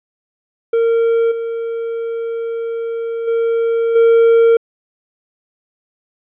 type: tone with level steps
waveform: triangle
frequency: 460 Hz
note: A#4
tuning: 23 cents flat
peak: -9 / -17 / -11 / -5 dBFS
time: 0.73-4.57 s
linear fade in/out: 5 ms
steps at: 1.31 / 3.27 / 3.95 s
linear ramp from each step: 10 ms
effects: resampled to 8000 Hz